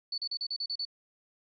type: tone bursts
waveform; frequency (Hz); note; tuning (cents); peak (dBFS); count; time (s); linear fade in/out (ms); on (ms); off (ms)
sine; 4470; C#8; +14; -31; 8; 0.12-0.852; 5; 60; 36
effects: none